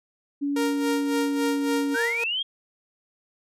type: tone with pitch glide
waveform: sine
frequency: 284.1 to 281.5 Hz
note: C#4 to C#4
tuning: +43 to +27 cents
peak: -23 dBFS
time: 0.41-1.96 s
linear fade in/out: 20 ms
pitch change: -16 cents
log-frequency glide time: 0.58-1.81 s
type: tone with tremolo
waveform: sawtooth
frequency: 466.2 Hz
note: A#4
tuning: in tune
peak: -20 dBFS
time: 0.56-2.24 s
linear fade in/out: 5 ms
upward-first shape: sine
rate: 3.6 Hz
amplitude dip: 70%
type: linear sweep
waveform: sine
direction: up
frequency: 1468 to 3292 Hz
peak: -24 dBFS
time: 1.94-2.43 s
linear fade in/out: 10 ms
effects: resampled to 32000 Hz

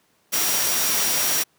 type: tone in noise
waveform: sine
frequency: 5700 Hz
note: F8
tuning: 34 cents sharp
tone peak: -27 dBFS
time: 0.32-1.44 s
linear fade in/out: 20 ms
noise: white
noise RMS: -22 dBFS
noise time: 0.32-1.44 s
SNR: -8 dB
effects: pink hiss -63 dBFS RMS until 1.58 s + high-pass 150 Hz 12 dB/octave

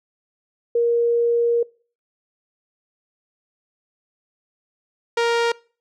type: tone pair in turn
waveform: sine / sawtooth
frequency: 470.8 / 467.8 Hz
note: A#4 / A#4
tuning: +17 / +6 cents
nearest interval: unison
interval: 11 cents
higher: first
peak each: -15 / -13 dBFS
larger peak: second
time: 0.75-1.63 / 5.17-5.52 s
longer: first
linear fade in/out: 5 ms
effects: noise-tail reverb RT60 0.4 s tail -24 dB re dry + low-pass 5000 Hz 12 dB/octave

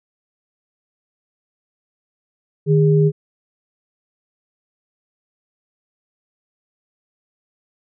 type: tone pair together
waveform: sine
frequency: 153.8 / 407.4 Hz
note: D#3 / G#4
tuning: -20 / -33 cents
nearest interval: octave + perfect fourth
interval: 1687 cents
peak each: -12 / -16 dBFS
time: 2.66-3.12 s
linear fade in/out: 50 ms
effects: none

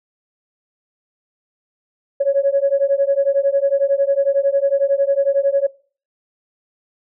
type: beating tone pair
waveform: sine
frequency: 550 / 561 Hz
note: C#5 / C#5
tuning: -14 / +21 cents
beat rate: 11 Hz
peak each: -16 dBFS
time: 2.2-5.67 s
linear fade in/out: 10 ms
effects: noise-tail reverb RT60 0.4 s tail -21 dB re dry + tanh soft clip ceiling -6 dBFS

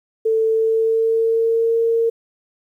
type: tone with pitch glide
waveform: sine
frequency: 444.5 to 458.3 Hz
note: A4 to A#4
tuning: +18 to -29 cents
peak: -14 dBFS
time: 0.25-2.1 s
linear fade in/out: 10 ms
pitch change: +53 cents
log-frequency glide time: 0.5-1.77 s
effects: 9-bit

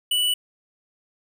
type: tone with hard clipping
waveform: sine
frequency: 2960 Hz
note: F#7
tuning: in tune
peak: -20 dBFS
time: 0.11-0.34 s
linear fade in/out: 5 ms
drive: 18 dB
effects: none

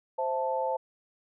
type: chord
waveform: sine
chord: A minor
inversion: first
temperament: equal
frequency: 523.3 / 659.3 / 880 Hz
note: C5 / E5 / A5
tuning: 0 / 0 / 0 cents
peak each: -30 / -35 / -30 dBFS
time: 0.18-0.77 s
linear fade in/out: 10 ms
effects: none

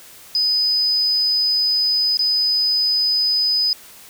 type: tone with dropouts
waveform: sine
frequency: 5000 Hz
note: D#8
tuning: 8 cents sharp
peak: -15 dBFS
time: 0.35-3.73 s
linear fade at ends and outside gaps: 1 ms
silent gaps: 2.171-2.192 s
effects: white hiss -43 dBFS RMS until 4.09 s

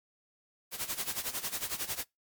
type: noise with tremolo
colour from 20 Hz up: white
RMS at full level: -33 dBFS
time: 0.71-2.05 s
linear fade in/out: 50 ms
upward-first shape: sine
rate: 11 Hz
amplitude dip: 80%
effects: noise-tail reverb RT60 0.2 s tail -26 dB re dry + MP3 96 kbps

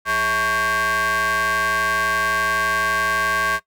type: ring-modulated tone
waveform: 45% pulse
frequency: 235.3 Hz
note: A#3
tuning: 16 cents sharp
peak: -15 dBFS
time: 0.05-3.6 s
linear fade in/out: 50 ms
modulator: 1350 Hz
effects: noise-tail reverb RT60 0.1 s tail -18 dB re dry

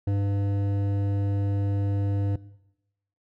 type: tone with hard clipping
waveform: triangle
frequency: 100 Hz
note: G2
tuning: 35 cents sharp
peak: -24 dBFS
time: 0.07-2.36 s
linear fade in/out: 5 ms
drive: 15 dB
effects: noise-tail reverb RT60 0.9 s tail -20 dB re dry

